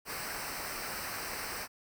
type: noise with comb filter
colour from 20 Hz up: pink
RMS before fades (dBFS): -39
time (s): 0.05-1.68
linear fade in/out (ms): 50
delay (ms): 0.29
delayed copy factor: -0.75
effects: none